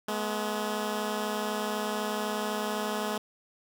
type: tone pair together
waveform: 10% pulse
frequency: 211.9 / 243.9 Hz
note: G#3 / B3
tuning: +35 / -21 cents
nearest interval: major second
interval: 244 cents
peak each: -22 / -28 dBFS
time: 0.08-3.18 s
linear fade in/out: 5 ms
effects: none